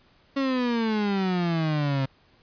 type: exponential sweep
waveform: 35% pulse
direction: down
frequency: 277.2 to 132.3 Hz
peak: -21 dBFS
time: 0.36-2.06 s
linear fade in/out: 10 ms
effects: pink hiss -60 dBFS RMS until 2.42 s + resampled to 11025 Hz